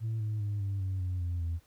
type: tone with pitch steps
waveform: sine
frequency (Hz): 111.9 / 107.34 / 102.97 / 98.77 / 94.75 / 90.89 / 87.19 / 83.64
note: A2 / A2 / G#2 / G2 / F#2 / F#2 / F2 / E2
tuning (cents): +30 / -42 / -14 / +14 / +42 / -30 / -2 / +26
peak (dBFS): -28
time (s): 0-1.6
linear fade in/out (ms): 50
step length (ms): 200
effects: tanh soft clip ceiling -28 dBFS + pink hiss -66 dBFS RMS until 1.66 s